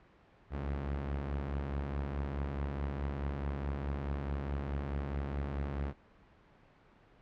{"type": "beating tone pair", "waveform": "sawtooth", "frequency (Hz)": [66, 70.7], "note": ["C2", "C#2"], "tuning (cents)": [16, 35], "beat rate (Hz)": 4.7, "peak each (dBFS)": [-38, -31], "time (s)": [0.5, 5.94], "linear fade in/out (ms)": 50, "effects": ["pink hiss -62 dBFS RMS until 7.21 s", "low-pass 2000 Hz 12 dB/octave"]}